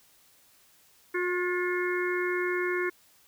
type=harmonic tone with a mistuned harmonic; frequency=359 Hz; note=F4; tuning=48 cents sharp; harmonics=1 / 3 / 4 / 5 / 6; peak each=-28 / -37 / -36 / -34 / -35 dBFS; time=1.14-2.9 s; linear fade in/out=10 ms; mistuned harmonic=5; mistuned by=-40 cents; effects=white hiss -61 dBFS RMS until 3.27 s